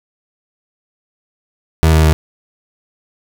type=tone with pitch steps; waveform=30% pulse; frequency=80.2 / 79.05 / 77.92 Hz; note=E2 / D#2 / D#2; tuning=-47 / +28 / +3 cents; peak=-5 dBFS; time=1.83-2.13 s; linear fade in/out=0 ms; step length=100 ms; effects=7-bit